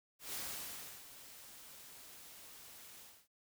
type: noise with ADSR envelope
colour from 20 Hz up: white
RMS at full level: -42 dBFS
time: 0.19-3.28 s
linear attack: 150 ms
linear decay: 680 ms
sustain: -13 dB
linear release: 270 ms
effects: none